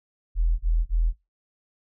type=tone bursts; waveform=sine; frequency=41.2 Hz; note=E1; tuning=in tune; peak=-18 dBFS; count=3; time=0.35-1.132 s; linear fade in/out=50 ms; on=240 ms; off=31 ms; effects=noise-tail reverb RT60 0.2 s tail -19 dB re dry